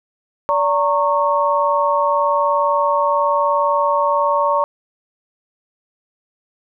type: tone cluster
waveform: sine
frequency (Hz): 578 / 921 / 1100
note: D5 / A#5 / C#6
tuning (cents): -28 / -21 / -14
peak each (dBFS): -18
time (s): 0.49-4.64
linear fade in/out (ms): 0
effects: none